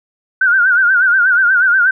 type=tone with vibrato; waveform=sine; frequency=1483 Hz; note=F#6; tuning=4 cents sharp; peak=-8 dBFS; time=0.41-1.91 s; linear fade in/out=5 ms; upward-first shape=sine; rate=8.3 Hz; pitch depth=100 cents each way; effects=none